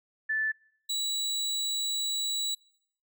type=tone pair in turn; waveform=sine / 30% pulse; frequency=1752 / 3917 Hz; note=A6 / B7; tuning=-8 / -15 cents; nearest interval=octave + major second; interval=1393 cents; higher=second; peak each=-26 dBFS; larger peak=neither; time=0.29-0.52 / 0.89-2.55 s; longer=second; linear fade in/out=10 ms; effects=noise-tail reverb RT60 0.7 s tail -23 dB re dry